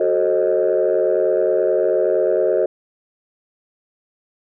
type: chord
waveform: sine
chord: F# diminished seventh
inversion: none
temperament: equal with one note detuned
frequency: 370 / 440 / 533.3 / 622.3 Hz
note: F#4 / A4 / C5 / Eb5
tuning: 0 / 0 / +33 / 0 cents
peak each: -19 dBFS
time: 0-2.66 s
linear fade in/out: 5 ms
effects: tanh soft clip ceiling -8 dBFS